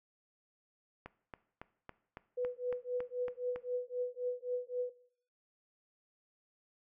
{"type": "click train", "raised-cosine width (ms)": 0.5, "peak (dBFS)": -30, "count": 10, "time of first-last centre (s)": [1.06, 3.56], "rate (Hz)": 3.6}
{"type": "tone with tremolo", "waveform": "sine", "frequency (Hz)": 495.2, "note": "B4", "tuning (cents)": 5, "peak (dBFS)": -30, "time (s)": [2.37, 4.9], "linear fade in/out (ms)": 10, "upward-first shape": "triangle", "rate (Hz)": 3.8, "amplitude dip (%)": 100}
{"effects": ["noise-tail reverb RT60 0.6 s tail -18 dB re dry"]}